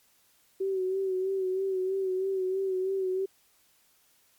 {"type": "tone with vibrato", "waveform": "sine", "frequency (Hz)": 379.3, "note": "F#4", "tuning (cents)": 43, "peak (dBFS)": -26, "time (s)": [0.6, 3.26], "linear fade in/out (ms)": 10, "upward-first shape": "sine", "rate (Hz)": 3.1, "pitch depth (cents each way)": 42, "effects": ["white hiss -65 dBFS RMS until 4.38 s", "MP3 96 kbps"]}